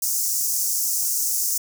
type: high-pass noise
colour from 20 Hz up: pink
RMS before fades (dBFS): -23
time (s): 0.02-1.58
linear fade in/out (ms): 5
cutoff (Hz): 5600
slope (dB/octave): 48
effects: none